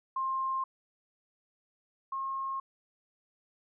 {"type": "tone pair in turn", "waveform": "sine", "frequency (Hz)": [1059, 1076.3], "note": ["C6", "C6"], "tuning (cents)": [21, 49], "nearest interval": "unison", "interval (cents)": 28, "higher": "second", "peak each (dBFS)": [-29, -32], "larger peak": "first", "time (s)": [[0.16, 0.64], [2.12, 2.6]], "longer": "neither", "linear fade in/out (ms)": 5, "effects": []}